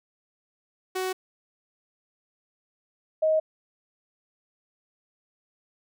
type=tone pair in turn; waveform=sawtooth / sine; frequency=373.2 / 628.8 Hz; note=F#4 / D#5; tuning=+15 / +18 cents; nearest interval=major sixth; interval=903 cents; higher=second; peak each=-23 / -19 dBFS; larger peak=second; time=0.95-1.13 / 3.22-3.4 s; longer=neither; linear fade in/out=10 ms; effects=none